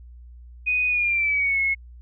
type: tone with pitch glide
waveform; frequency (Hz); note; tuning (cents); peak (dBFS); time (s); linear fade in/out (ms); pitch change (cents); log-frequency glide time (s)
sine; 2489 to 2179; D#7 to C#7; 0 to -30; -19; 0.66-1.75; 20; -230; 0.88-1.6
effects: added 60 Hz sine -41 dBFS peak until 2.01 s